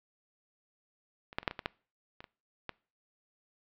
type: clicks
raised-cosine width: 0.3 ms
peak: -30 / -14 / -29 / -11 / -23 / -21 / -14 / -29 / -30 / -20 dBFS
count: 10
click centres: 1.329 / 1.385 / 1.43 / 1.478 / 1.511 / 1.592 / 1.659 / 2.205 / 2.242 / 2.693 s
effects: noise-tail reverb RT60 0.4 s tail -24 dB re dry + low-pass 4000 Hz 12 dB/octave